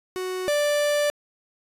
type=tone pair in turn; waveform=45% pulse; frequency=370 / 587.3 Hz; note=F#4 / D5; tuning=0 / 0 cents; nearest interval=minor sixth; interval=800 cents; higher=second; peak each=-27 / -20 dBFS; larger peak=second; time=0.16-0.48 / 0.48-1.1 s; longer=second; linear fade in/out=0 ms; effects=resampled to 32000 Hz